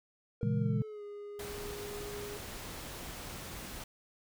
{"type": "tone with pitch glide", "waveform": "triangle", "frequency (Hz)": [469.5, 411.1], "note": ["A#4", "G#4"], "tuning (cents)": [12, -18], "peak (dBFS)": -40, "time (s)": [0.41, 2.37], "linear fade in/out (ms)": 2, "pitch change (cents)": -230, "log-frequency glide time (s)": [0.58, 1.03]}
{"type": "chord", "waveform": "sine", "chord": "A# half-diminished seventh", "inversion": "none", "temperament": "equal with one note detuned", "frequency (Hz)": [117.22, 138.59, 164.81, 207.7], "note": ["A#2", "C#3", "E3", "G#3"], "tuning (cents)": [10, 0, 0, 0], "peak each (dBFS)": [-32, -34, -36, -34], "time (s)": [0.43, 0.82], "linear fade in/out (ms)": 0}
{"type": "noise", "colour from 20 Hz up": "pink", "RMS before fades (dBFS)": -44, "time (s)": [1.39, 3.84], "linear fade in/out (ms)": 5}
{"effects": []}